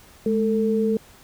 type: tone pair together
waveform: sine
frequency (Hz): 211.9 / 446.5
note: G#3 / A4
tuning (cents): +35 / +25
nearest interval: octave + minor second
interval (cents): 1290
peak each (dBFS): -21 / -21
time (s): 0.26-0.97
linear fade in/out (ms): 2
effects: pink hiss -50 dBFS RMS until 1.23 s